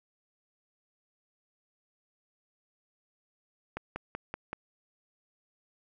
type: click train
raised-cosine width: 0.5 ms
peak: -20 dBFS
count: 5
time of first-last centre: 3.77-4.53 s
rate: 5.26 Hz
effects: none